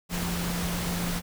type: tone in noise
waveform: sine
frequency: 174.61 Hz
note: F3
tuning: in tune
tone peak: -30 dBFS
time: 0.09-1.22 s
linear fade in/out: 50 ms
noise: pink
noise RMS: -32 dBFS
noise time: 0.09-1.22 s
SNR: -1 dB
effects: none